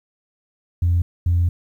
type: tone bursts at uneven times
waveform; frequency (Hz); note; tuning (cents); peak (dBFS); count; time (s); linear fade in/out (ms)
sine; 86.6; F2; -14; -13; 2; 0.82-1.02 / 1.26-1.49; 5
effects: tanh soft clip ceiling -11 dBFS + 9-bit